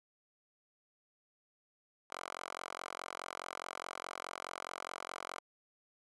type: tone with high-pass filter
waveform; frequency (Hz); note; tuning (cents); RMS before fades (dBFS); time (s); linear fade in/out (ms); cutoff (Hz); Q
5% pulse; 44.78; F1; +44; -45; 2.1-5.4; 10; 890; 3.1
effects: resampled to 24000 Hz